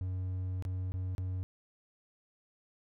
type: tone with dropouts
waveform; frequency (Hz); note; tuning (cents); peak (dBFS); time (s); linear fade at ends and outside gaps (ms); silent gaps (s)
triangle; 92.5; F#2; 0; -31; 0.01-1.43; 0; 0.624-0.651 / 0.92-0.94 / 1.15-1.181
effects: none